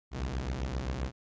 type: beating tone pair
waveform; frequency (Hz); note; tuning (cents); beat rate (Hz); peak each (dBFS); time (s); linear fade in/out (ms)
sawtooth; 60.2 / 67.8; B1 / C#2; -44 / -38; 7.6; -31; 0.11-1.12; 50
effects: resampled to 16000 Hz